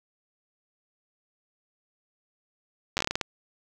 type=slowing click train; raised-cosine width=0.2 ms; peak=-9 dBFS; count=10; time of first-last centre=2.97-3.212 s; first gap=9 ms; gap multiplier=1.26; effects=none